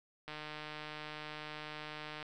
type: click train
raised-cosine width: 0.3 ms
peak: -28 dBFS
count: 297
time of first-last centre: 0.28-2.227 s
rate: 152 Hz
effects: none